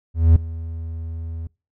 triangle tone with ADSR envelope, 81.9 Hz, E2, 11 cents flat, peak -5 dBFS, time 0.14-1.47 s, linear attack 220 ms, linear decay 3 ms, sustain -20 dB, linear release 3 ms, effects noise-tail reverb RT60 0.3 s tail -25 dB re dry

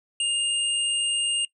sine tone pair together, 2822 / 8496 Hz, F7 / C9, +17 / +25 cents, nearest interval octave + perfect fifth, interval 1908 cents, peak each -23 / -28 dBFS, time 0.2-1.45 s, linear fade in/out 2 ms, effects noise-tail reverb RT60 0.1 s tail -21 dB re dry

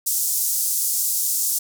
white band-pass noise, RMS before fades -22 dBFS, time 0.06-1.59 s, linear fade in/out 10 ms, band 5900 to 16000 Hz, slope 24 dB/octave, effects none

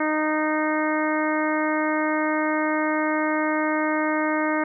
harmonic tone, 308.2 Hz, D#4, 16 cents flat, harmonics 1 / 2 / 3 / 4 / 5 / 6 / 7, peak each -24 / -27 / -29 / -30 / -31 / -32 / -32 dBFS, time 0-4.64 s, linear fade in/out 5 ms, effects none

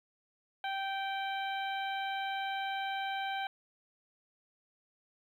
harmonic tone, 780 Hz, G5, 9 cents flat, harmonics 1 / 2 / 3 / 4 / 5, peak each -35 / -40 / -44 / -44 / -49 dBFS, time 0.64-3.47 s, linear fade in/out 2 ms, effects 11-bit

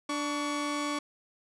sawtooth tone pair together, 293.6 / 1124.9 Hz, D4 / C#6, 0 / +25 cents, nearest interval octave + major seventh, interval 2325 cents, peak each -28 / -30 dBFS, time 0.09-0.99 s, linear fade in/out 5 ms, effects resampled to 22050 Hz

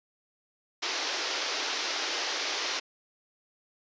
white band-pass noise, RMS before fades -32 dBFS, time 0.82-2.8 s, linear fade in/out 10 ms, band 300 to 5900 Hz, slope 48 dB/octave, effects resampled to 16000 Hz

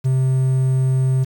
triangle tone with quantisation, 130.81 Hz, C3, in tune, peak -12 dBFS, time 0.04-1.25 s, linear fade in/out 20 ms, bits 7, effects none

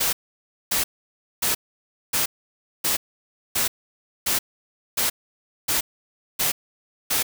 white noise bursts, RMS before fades -22 dBFS, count 11, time 0-7.23 s, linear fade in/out 10 ms, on 130 ms, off 580 ms, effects none

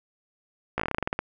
slowing click train, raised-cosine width 0.5 ms, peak -11 dBFS, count 13, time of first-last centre 0.78-1.19 s, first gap 16 ms, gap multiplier 1.13, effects none

